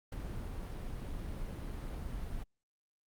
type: noise with ADSR envelope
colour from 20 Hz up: brown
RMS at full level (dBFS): -35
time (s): 0.12-2.44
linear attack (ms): 4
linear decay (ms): 21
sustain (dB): -5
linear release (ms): 18
effects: Opus 32 kbps